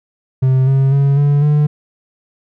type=tone with pitch steps; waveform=triangle; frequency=130.81 / 135.03 / 139.39 / 143.89 / 148.54 Hz; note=C3 / C#3 / C#3 / D3 / D3; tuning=0 / -45 / +10 / -35 / +20 cents; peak=-7 dBFS; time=0.42-1.67 s; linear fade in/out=10 ms; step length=250 ms; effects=none